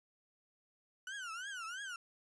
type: tone with vibrato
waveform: 35% pulse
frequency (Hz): 1468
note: F#6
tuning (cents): -14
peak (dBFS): -40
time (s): 1.07-1.96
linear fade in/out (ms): 2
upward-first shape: triangle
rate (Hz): 3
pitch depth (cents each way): 230
effects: resampled to 22050 Hz